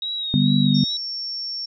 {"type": "tone with vibrato", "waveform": "sine", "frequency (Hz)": 3792, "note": "A#7", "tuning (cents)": 29, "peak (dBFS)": -24, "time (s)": [0.02, 0.97], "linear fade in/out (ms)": 2, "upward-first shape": "sine", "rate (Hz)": 2.3, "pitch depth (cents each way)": 44}
{"type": "chord", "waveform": "sine", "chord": "G major", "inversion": "second", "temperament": "just", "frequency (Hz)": [147, 196, 245], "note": ["D3", "G3", "B3"], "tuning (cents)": [2, 0, -14], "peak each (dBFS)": -19, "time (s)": [0.34, 0.84], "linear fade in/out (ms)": 0}
{"type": "tone", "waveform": "sine", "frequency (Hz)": 5460, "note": "F8", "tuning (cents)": -40, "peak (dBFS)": -26, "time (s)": [0.74, 1.66], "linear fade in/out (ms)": 10}
{"effects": []}